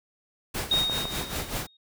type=noise with tremolo; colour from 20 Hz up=pink; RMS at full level=-30 dBFS; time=0.54-1.67 s; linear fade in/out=10 ms; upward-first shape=sine; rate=5.1 Hz; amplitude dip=70%
type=tone with exponential decay; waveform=sine; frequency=3729 Hz; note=A#7; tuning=in tune; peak=-19 dBFS; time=0.71-1.77 s; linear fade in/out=5 ms; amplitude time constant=230 ms
type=click train; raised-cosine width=1 ms; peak=-18 dBFS; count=4; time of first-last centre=0.74-1.212 s; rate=6.36 Hz
effects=none